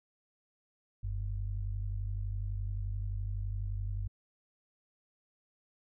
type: tone pair together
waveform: sine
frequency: 46.3 / 98 Hz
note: F#1 / G2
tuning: +2 / 0 cents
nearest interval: octave + minor second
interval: 1298 cents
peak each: -35 / -36 dBFS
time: 1.03-4.08 s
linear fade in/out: 10 ms
effects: none